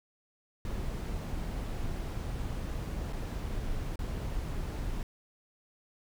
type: noise with dropouts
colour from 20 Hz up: brown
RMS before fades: -35 dBFS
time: 0.65-5.03 s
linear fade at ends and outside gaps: 1 ms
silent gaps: 3.126-3.13 / 3.958-3.991 s
effects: none